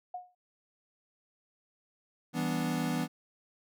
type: tone with exponential decay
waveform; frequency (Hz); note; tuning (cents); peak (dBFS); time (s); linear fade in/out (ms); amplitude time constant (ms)
sine; 723; F#5; -40; -33; 0.14-0.35; 5; 44
type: chord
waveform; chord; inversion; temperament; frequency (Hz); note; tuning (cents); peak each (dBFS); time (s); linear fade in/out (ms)
square; E minor seventh; none; equal; 164.81 / 196 / 246.9 / 293.7; E3 / G3 / B3 / D4; 0 / 0 / 0 / 0; -35 / -39 / -34 / -38; 2.33-3.08; 50
effects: none